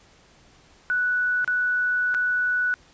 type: tone with dropouts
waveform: sine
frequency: 1479 Hz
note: F#6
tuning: 1 cent flat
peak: -20 dBFS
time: 0.9-2.74 s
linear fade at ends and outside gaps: 0 ms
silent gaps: 1.445-1.477 / 2.142-2.147 s
effects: pink hiss -55 dBFS RMS until 2.93 s + resampled to 16000 Hz